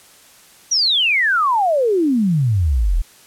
sine exponential sweep, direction down, 5920 to 36.34 Hz, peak -13 dBFS, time 0.71-3.02 s, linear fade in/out 10 ms, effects white hiss -47 dBFS RMS until 3.26 s + low-pass 12000 Hz 12 dB/octave

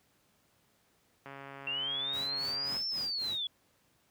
click train, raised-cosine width 0.5 ms, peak -31 dBFS, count 209, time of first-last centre 1.26-2.767 s, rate 138 Hz
sine linear two-way sweep, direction up then down, 2709 to 5400 to 3351 Hz, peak -32 dBFS, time 1.67-3.47 s, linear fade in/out 2 ms, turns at 2.87 s
pink noise with tremolo, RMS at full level -46 dBFS, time 2.13-3.39 s, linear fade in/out 5 ms, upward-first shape sine, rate 3.7 Hz, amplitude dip 100%
effects pink hiss -70 dBFS RMS until 4.1 s + high-pass 80 Hz 12 dB/octave

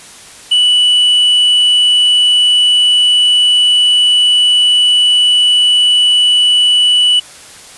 triangle tone, 2960 Hz, F#7, in tune, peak -5 dBFS, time 0.51-7.2 s, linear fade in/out 10 ms, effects white hiss -35 dBFS RMS until 7.77 s + resampled to 24000 Hz

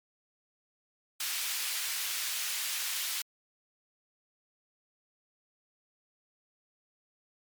pink high-pass noise, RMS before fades -34 dBFS, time 1.2-3.22 s, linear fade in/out 5 ms, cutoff 2300 Hz, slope 12 dB/octave, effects MP3 96 kbps

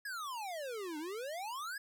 square exponential two-way sweep, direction down then up, 1709 to 293.7 to 1709 Hz, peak -40 dBFS, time 0.05-1.78 s, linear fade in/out 5 ms, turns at 0.98 s, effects none

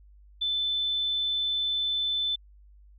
sine tone, 3520 Hz, A7, in tune, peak -25 dBFS, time 0.41-2.36 s, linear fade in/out 10 ms, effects added 50 Hz sine -51 dBFS peak until 2.98 s

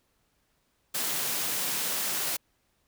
white high-pass noise, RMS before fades -30 dBFS, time 0.94-2.37 s, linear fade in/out 10 ms, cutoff 120 Hz, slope 96 dB/octave, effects pink hiss -72 dBFS RMS until 2.87 s

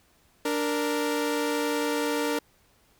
sawtooth tone pair together, 293.7 / 466.2 Hz, D4 / A#4, 0 / 0 cents, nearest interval minor sixth, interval 800 cents, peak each -24 dBFS, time 0.45-2.39 s, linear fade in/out 5 ms, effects pink hiss -63 dBFS RMS until 2.99 s

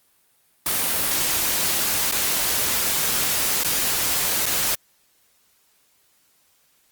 white noise with dropouts, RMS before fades -22 dBFS, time 0.66-4.75 s, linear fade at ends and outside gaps 2 ms, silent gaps 2.113-2.122 / 3.635-3.646 / 4.457-4.463 s, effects white hiss -62 dBFS RMS until 6.91 s + Opus 32 kbps

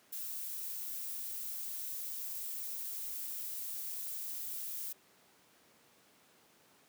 violet noise, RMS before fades -41 dBFS, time 0.12-4.93 s, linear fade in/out 10 ms, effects pink hiss -65 dBFS RMS until 6.88 s + high-pass 200 Hz 12 dB/octave

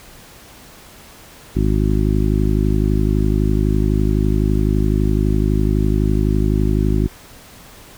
harmonic tone, 51.91 Hz, G#1, in tune, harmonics 1 / 2 / 3 / 4 / 5 / 6 / 7, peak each -17 / -20 / -22 / -23 / -24 / -25 / -25 dBFS, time 1.55-7.08 s, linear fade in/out 20 ms, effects pink hiss -42 dBFS RMS until 7.97 s

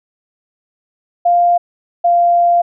sine tone pair in turn, 698.5 / 694.1 Hz, F5 / F5, 0 / -11 cents, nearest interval unison, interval 11 cents, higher first, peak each -8 dBFS, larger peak neither, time 1.25-1.58 / 2.04-2.62 s, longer second, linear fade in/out 10 ms, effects none

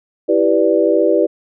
sine chord, E minor seventh, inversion none, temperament equal, 329.6 / 392 / 493.9 / 587.3 Hz, E4 / G4 / B4 / D5, 0 / 0 / 0 / 0 cents, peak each -16 dBFS, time 0.28-1.27 s, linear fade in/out 20 ms, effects none

